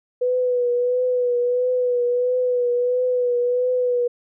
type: tone with vibrato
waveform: sine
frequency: 493.9 Hz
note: B4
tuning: in tune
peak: -17 dBFS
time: 0.21-4.08 s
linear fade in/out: 10 ms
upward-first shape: triangle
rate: 1.5 Hz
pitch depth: 39 cents each way
effects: none